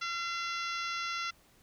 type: harmonic tone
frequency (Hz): 683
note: F5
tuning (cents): -39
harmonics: 2 / 3 / 4 / 5 / 6 / 7 / 8 / 9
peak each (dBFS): -36 / -40 / -42 / -44 / -46 / -47 / -48 / -49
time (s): 0.01-1.31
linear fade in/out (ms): 10
effects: pink hiss -64 dBFS RMS until 1.62 s